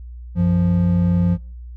triangle tone pair together, 92.68 / 174.61 Hz, F#2 / F3, +3 / 0 cents, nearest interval major seventh, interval 1097 cents, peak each -17 / -13 dBFS, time 0.35-1.38 s, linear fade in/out 50 ms, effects noise-tail reverb RT60 0.5 s tail -26 dB re dry + added 60 Hz sine -32 dBFS peak until 1.76 s

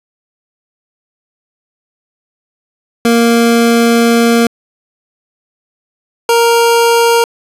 25% pulse tone pair in turn, 233.1 / 466.2 Hz, A#3 / A#4, 0 / 0 cents, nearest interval octave, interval 1200 cents, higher second, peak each -3 dBFS, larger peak neither, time 3.05-4.47 / 6.29-7.24 s, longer first, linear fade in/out 2 ms, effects resampled to 32000 Hz + 7-bit

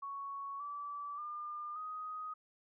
sine tone with pitch steps, 1112 / 1156.5 / 1202.9 / 1251.1 Hz, C#6 / D6 / D6 / D#6, +5 / -27 / +41 / +9 cents, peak -40 dBFS, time 0.02-2.34 s, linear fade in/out 10 ms, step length 580 ms, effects none

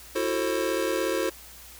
square chord, F# half-diminished seventh, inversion third, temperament just, 333 / 370 / 444 / 532.8 Hz, E4 / F#4 / A4 / C5, +18 / 0 / +16 / +31 cents, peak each -31 / -31 / -32 / -30 dBFS, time 0.15-1.3 s, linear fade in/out 10 ms, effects added 60 Hz sine -52 dBFS peak until 1.79 s + white hiss -47 dBFS RMS until 1.79 s

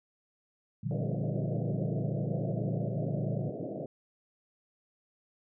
sine chord, G minor seventh, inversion first, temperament equal with one note detuned, 116.54 / 146.83 / 173.11 / 196 Hz, Bb2 / D3 / F3 / G3, 0 / 0 / -15 / 0 cents, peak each -35 / -34 / -38 / -39 dBFS, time 0.83-3.5 s, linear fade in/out 10 ms
white band-pass noise, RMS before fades -38 dBFS, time 0.91-3.86 s, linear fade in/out 2 ms, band 110 to 670 Hz, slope 96 dB/octave
effects none

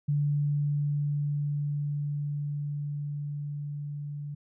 sine tone with level ramp, 145.6 Hz, D3, 15 cents flat, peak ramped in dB -23 to -34 dBFS, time 0.08-4.35 s, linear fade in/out 10 ms, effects none

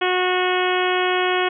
harmonic tone, 365.2 Hz, F#4, 23 cents flat, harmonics 1 / 2 / 3 / 4 / 5 / 6 / 7 / 8 / 9, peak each -21 / -24 / -26 / -27 / -28 / -29 / -29 / -30 / -31 dBFS, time 0.01-1.49 s, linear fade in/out 10 ms, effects none

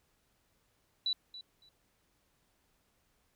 sine tone with echo, 3951 Hz, B7, in tune, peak -29 dBFS, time 1.06-1.13 s, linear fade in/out 2 ms, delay 280 ms, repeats 2, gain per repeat -15 dB, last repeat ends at 1.69 s, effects pink hiss -74 dBFS RMS until 3.35 s

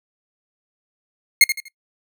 sawtooth tone with echo, 2146 Hz, C7, 43 cents sharp, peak -4 dBFS, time 1.41-1.44 s, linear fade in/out 2 ms, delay 81 ms, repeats 3, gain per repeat -10 dB, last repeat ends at 1.683 s, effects noise-tail reverb RT60 0.1 s tail -22 dB re dry

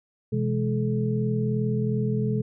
sine tone cluster, 126.9 / 166.2 / 209.4 / 431 Hz, B2 / E3 / G#3 / A4, +47 / +15 / +15 / -36 cents, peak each -25 / -33 / -27 / -30 dBFS, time 0.32-2.42 s, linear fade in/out 10 ms, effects none

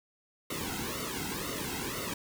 pink noise with flanger, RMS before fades -36 dBFS, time 0.5-2.14 s, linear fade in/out 5 ms, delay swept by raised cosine 1.2 to 1.73 ms, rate 2 Hz, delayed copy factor -0.9, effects none

